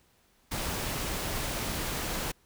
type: noise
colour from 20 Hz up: pink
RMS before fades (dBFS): -33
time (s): 0.51-2.32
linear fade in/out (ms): 10
effects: pink hiss -66 dBFS RMS until 2.45 s